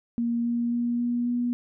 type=tone with pitch steps; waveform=sine; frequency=235.1 / 236.9 / 238.7 / 240.5 / 242.3 Hz; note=A#3 / A#3 / A#3 / B3 / B3; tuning=+15 / +28 / +41 / -46 / -33 cents; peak=-23 dBFS; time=0.18-1.53 s; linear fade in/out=0 ms; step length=270 ms; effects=none